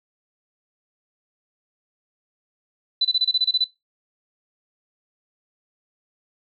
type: tone bursts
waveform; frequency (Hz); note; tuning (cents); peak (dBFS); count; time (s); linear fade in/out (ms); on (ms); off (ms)
sine; 3999; B7; +21; -16; 10; 3.01-3.643; 5; 39; 27
effects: noise-tail reverb RT60 0.2 s tail -17 dB re dry